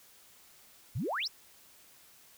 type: exponential sweep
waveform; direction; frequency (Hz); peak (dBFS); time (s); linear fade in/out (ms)
sine; up; 91.8 to 6040; -31; 0.95-1.28; 10
effects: white hiss -59 dBFS RMS until 2.37 s